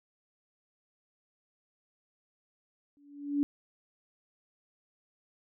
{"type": "tone with exponential growth", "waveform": "sine", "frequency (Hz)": 286.8, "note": "D4", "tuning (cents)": -41, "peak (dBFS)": -22, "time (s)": [2.97, 3.43], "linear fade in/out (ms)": 0, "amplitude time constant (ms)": 100, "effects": []}